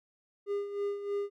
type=tone with tremolo; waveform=triangle; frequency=404.9 Hz; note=G#4; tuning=44 cents flat; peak=-27 dBFS; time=0.46-1.3 s; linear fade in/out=50 ms; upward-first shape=sine; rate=3.2 Hz; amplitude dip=65%; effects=none